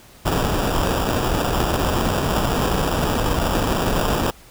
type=noise with sample-and-hold; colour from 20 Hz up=pink; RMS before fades=-20 dBFS; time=0.25-4.31 s; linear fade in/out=10 ms; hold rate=2100 Hz; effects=pink hiss -47 dBFS RMS until 4.5 s

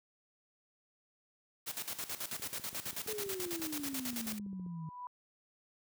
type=noise with tremolo; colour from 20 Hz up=white; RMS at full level=-39 dBFS; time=1.66-4.39 s; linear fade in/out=20 ms; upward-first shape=square; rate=9.2 Hz; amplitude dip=75%
type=click train; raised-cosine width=3 ms; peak=-39 dBFS; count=36; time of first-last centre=2.33-4.663 s; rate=15 Hz
type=exponential sweep; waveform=sine; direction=down; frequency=440 to 155.56 Hz; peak=-39 dBFS; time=3.08-4.89 s; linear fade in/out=2 ms
type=tone with exponential growth; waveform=sine; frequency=987.8 Hz; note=B5; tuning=in tune; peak=-39 dBFS; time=4.38-5.07 s; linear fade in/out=1 ms; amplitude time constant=150 ms
effects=high-pass 80 Hz 12 dB/octave

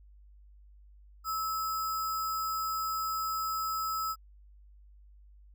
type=tone with sample-and-hold; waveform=sine; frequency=1300 Hz; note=E6; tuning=24 cents flat; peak=-30 dBFS; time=1.24-4.16 s; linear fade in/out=50 ms; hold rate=6300 Hz; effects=added 50 Hz sine -53 dBFS peak until 5.54 s

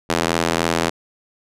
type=tone with high-pass filter; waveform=square; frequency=41.67 Hz; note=E1; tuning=19 cents sharp; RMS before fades=-20 dBFS; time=0.09-0.9 s; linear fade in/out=10 ms; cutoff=300 Hz; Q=0.59; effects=low-pass 10000 Hz 12 dB/octave

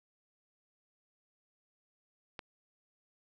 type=click; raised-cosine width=0.3 ms; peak=-25 dBFS; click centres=2.392 s; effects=none

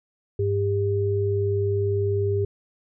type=tone pair together; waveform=sine; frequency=100.12 / 400.5 Hz; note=G2 / G4; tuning=+37 / +37 cents; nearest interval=2 octaves; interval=2400 cents; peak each=-23 dBFS; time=0.39-2.45 s; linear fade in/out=5 ms; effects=none

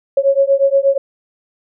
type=beating tone pair; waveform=sine; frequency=546 / 554.4 Hz; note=C#5 / C#5; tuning=-26 / 0 cents; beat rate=8.4 Hz; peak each=-13 dBFS; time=0.17-0.98 s; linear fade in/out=5 ms; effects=none

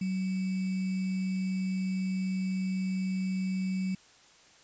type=tone with sample-and-hold; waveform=sine; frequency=188 Hz; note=F#3; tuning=28 cents sharp; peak=-28 dBFS; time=0.01-3.95 s; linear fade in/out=5 ms; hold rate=2450 Hz; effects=white hiss -58 dBFS RMS until 4.63 s + resampled to 16000 Hz

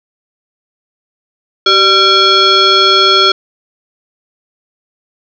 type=tone with frequency modulation; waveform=sine; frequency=2349 Hz; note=D7; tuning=in tune; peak=-5 dBFS; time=1.66-3.32 s; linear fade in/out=5 ms; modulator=982 Hz; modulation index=2.1; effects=none

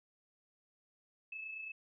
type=tone with amplitude modulation; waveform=sine; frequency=2607 Hz; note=E7; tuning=20 cents flat; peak=-40 dBFS; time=1.32-1.72 s; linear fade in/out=5 ms; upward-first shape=sine; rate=29.1 Hz; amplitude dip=45%; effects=none

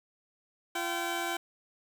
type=tone pair together; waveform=15% pulse; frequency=342.4 / 769.2 Hz; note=F4 / G5; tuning=-34 / -33 cents; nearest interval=octave + major second; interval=1401 cents; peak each=-28 / -27 dBFS; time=0.75-1.37 s; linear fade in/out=5 ms; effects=none

